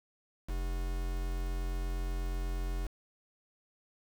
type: tone with quantisation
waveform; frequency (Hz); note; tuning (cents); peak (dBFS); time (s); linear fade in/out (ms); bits
triangle; 44.15; F1; +20; -30; 0.48-2.88; 20; 7
effects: none